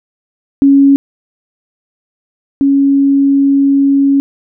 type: tone pair in turn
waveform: sine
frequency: 277.2 / 277.2 Hz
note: C#4 / C#4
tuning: 0 / 0 cents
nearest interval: unison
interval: 0 cents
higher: neither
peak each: -3 / -6 dBFS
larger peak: first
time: 0.62-0.96 / 2.61-4.2 s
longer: second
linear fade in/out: 0 ms
effects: none